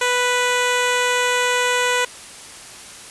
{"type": "tone", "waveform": "10% pulse", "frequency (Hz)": 493.9, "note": "B4", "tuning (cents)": 0, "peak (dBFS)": -8, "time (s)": [0.01, 2.05], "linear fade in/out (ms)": 5, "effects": ["white hiss -38 dBFS RMS until 3.1 s", "resampled to 24000 Hz"]}